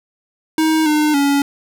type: tone with pitch steps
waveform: square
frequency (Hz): 316.2 / 302.7 / 281.9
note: D#4 / D#4 / C#4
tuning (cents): +28 / -48 / +29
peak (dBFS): -13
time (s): 0.58-1.42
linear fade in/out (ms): 2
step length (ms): 280
effects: none